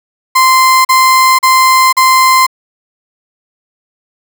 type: tone bursts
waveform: 35% pulse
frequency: 1040 Hz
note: C6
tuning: 11 cents flat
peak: -3 dBFS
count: 4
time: 0.35-2.467 s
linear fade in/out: 10 ms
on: 500 ms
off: 39 ms
effects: none